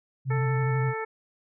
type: tone with vibrato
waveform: sine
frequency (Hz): 130.81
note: C3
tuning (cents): 0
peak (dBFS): -23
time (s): 0.25-0.94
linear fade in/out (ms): 50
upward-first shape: square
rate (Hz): 12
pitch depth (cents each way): 38
type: harmonic tone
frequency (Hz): 442.3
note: A4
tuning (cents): +9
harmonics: 1 / 2 / 3 / 4 / 5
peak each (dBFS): -32 / -35 / -37 / -38 / -39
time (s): 0.3-1.05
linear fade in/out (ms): 10
effects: none